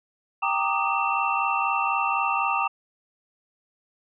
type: tone cluster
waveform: sine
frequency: 787 / 927 / 1172 / 1236 / 2692 Hz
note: G5 / A#5 / D6 / D#6 / E7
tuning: +7 / -10 / -4 / -12 / +36 cents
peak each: -28 dBFS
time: 0.42-2.68 s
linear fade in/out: 10 ms
effects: none